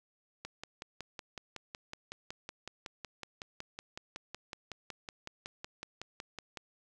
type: click train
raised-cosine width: 0.2 ms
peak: -24 dBFS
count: 34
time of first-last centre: 0.45-6.572 s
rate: 5.39 Hz
effects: none